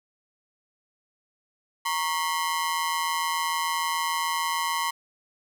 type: ring-modulated tone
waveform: sawtooth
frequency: 1017 Hz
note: C6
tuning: 50 cents flat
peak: -18 dBFS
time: 1.85-4.91 s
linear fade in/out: 10 ms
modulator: 83.4 Hz
effects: none

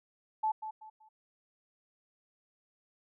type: tone with echo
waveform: sine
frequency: 869 Hz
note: A5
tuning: 22 cents flat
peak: -27 dBFS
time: 0.43-0.52 s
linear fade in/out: 10 ms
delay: 190 ms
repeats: 3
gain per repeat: -10 dB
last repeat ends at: 1.09 s
effects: none

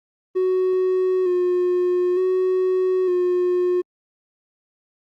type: tone with vibrato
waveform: triangle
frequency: 365 Hz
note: F#4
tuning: 24 cents flat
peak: -14 dBFS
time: 0.35-3.82 s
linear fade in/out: 20 ms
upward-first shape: square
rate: 0.55 Hz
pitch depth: 29 cents each way
effects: tanh soft clip ceiling -11 dBFS + Opus 24 kbps

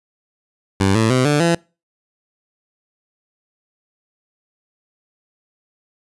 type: tone with pitch steps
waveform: 15% pulse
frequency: 97.1 / 111.54 / 128.12 / 147.18 / 169.06 Hz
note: G2 / A2 / C3 / D3 / E3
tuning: -16 / +24 / -36 / +4 / +44 cents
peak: -7 dBFS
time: 0.8-1.55 s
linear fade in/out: 5 ms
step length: 150 ms
effects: noise-tail reverb RT60 0.3 s tail -25 dB re dry + resampled to 24000 Hz

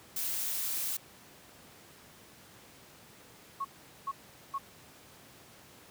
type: noise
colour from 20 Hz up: blue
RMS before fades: -34 dBFS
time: 0.16-0.97 s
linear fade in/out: 5 ms
type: tone bursts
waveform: sine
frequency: 1100 Hz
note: C#6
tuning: 14 cents flat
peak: -31 dBFS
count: 3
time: 3.6-4.584 s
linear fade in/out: 10 ms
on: 48 ms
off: 420 ms
effects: pink hiss -55 dBFS RMS until 5.9 s + high-pass 100 Hz 12 dB/octave

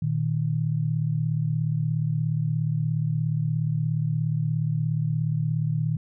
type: tone pair together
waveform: sine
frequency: 118.2 / 155.15 Hz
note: A#2 / D#3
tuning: +24 / -5 cents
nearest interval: perfect fourth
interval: 471 cents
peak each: -26 / -24 dBFS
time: 0.02-5.97 s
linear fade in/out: 5 ms
effects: none

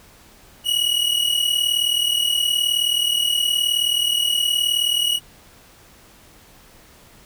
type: tone pair together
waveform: 45% pulse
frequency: 2890 / 2929 Hz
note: F#7 / F#7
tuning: -41 / -18 cents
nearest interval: unison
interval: 23 cents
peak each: -20 dBFS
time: 0.64-5.2 s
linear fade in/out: 50 ms
effects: pink hiss -49 dBFS RMS until 7.25 s

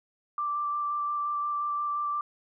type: tone with vibrato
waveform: sine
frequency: 1174.7 Hz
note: D6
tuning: in tune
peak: -27 dBFS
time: 0.38-2.21 s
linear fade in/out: 2 ms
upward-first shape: square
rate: 5.7 Hz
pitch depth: 8 cents each way
effects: none

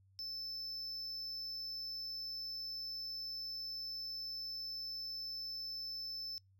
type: tone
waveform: triangle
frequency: 5274 Hz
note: E8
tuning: in tune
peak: -40 dBFS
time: 0.19-6.38 s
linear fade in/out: 0 ms
effects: noise-tail reverb RT60 0.2 s tail -26 dB re dry + added 96 Hz sine -65 dBFS peak until 6.59 s

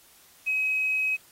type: tone with quantisation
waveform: sine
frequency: 2543 Hz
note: D#7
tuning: 37 cents sharp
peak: -23 dBFS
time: 0.46-1.17 s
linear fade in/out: 20 ms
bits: 8
effects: white hiss -56 dBFS RMS until 1.31 s + AAC 48 kbps

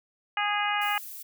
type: harmonic tone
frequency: 412.7 Hz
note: G#4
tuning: 11 cents flat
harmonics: 2 / 3 / 4 / 5 / 6 / 7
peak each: -29 / -31 / -32 / -33 / -34 / -34 dBFS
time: 0.37-0.98 s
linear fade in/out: 2 ms
type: noise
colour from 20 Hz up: violet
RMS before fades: -41 dBFS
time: 0.81-1.23 s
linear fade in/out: 10 ms
effects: none

